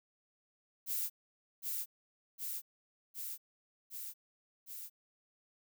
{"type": "noise with echo", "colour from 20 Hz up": "violet", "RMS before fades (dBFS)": -36, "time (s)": [0.86, 1.1], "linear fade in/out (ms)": 50, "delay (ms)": 760, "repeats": 5, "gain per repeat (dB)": -2, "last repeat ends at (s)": 4.9, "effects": []}